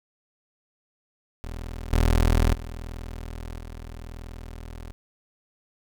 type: tone with level steps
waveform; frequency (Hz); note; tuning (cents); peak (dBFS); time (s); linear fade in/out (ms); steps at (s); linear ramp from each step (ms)
25% pulse; 40.76; E1; -19; -29 / -14 / -30 / -33; 1.44-4.92; 0; 1.93 / 2.54 / 3.58; 2
effects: none